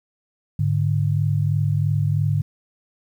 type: tone pair together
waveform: sine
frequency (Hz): 103.82 / 146.83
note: G#2 / D3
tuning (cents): 0 / 0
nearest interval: tritone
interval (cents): 600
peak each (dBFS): -20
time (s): 0.59-2.42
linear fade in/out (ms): 5
effects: 9-bit